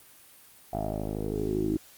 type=tone with low-pass filter sweep; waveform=10% pulse; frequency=52.6 Hz; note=G#1; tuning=23 cents sharp; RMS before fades=-30 dBFS; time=0.73-1.77 s; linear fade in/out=5 ms; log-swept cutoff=700 to 320 Hz; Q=8.5; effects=white hiss -54 dBFS RMS until 1.97 s + Opus 32 kbps